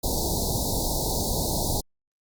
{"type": "band-stop noise", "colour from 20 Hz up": "pink", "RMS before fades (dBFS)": -26, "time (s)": [0.03, 1.81], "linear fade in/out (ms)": 10, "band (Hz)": [940, 3800], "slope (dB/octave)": 96, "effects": ["Opus 48 kbps"]}